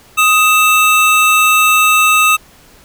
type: tone pair together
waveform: square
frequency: 1251 / 2648 Hz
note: D#6 / E7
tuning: +9 / +7 cents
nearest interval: octave + minor second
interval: 1298 cents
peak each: -11 dBFS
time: 0.17-2.37 s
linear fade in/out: 20 ms
effects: pink hiss -44 dBFS RMS until 2.84 s